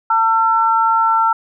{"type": "tone pair together", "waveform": "sine", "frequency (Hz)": [899.6, 1349], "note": ["A5", "E6"], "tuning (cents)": [38, 40], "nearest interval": "perfect fifth", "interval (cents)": 702, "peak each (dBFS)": -14, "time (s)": [0.1, 1.33], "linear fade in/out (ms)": 5, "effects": []}